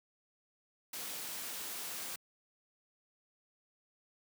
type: noise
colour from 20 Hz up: white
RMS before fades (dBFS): -42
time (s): 0.93-2.16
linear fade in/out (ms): 5
effects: high-pass 150 Hz 12 dB/octave